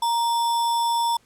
sine tone with sample-and-hold, 934 Hz, A#5, 3 cents sharp, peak -19 dBFS, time 0.02-1.17 s, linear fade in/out 5 ms, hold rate 4410 Hz, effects pink hiss -60 dBFS RMS until 1.25 s + low-pass 11000 Hz 12 dB/octave

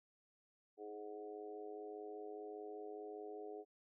harmonic tone with a mistuned harmonic, 105 Hz, G#2, 19 cents sharp, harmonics 3 / 4 / 5 / 6 / 7, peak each -55 / -48 / -59 / -60 / -55 dBFS, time 0.77-3.65 s, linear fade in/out 50 ms, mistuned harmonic 3, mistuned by +18 cents, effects none

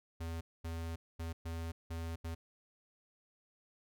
square tone bursts at uneven times, 82.6 Hz, E2, 4 cents sharp, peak -39 dBFS, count 6, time 0.2-0.41 / 0.64-0.96 / 1.19-1.33 / 1.45-1.72 / 1.9-2.16 / 2.24-2.35 s, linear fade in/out 10 ms, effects none

